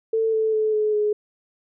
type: tone with pitch steps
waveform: sine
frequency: 446.3 / 439.6 / 433.1 / 426.6 / 420.3 Hz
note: A4 / A4 / A4 / G#4 / G#4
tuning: +25 / -2 / -27 / +46 / +21 cents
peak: -18 dBFS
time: 0.13-1.13 s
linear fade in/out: 5 ms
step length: 200 ms
effects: none